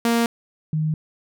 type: tone pair in turn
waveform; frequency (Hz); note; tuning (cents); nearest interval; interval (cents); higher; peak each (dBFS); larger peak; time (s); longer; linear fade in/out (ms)
sawtooth / sine; 233.1 / 155.58; A#3 / D#3; 0 / 0; perfect fifth; 700; first; -13 / -19; first; 0.05-0.26 / 0.73-0.94; neither; 2
effects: none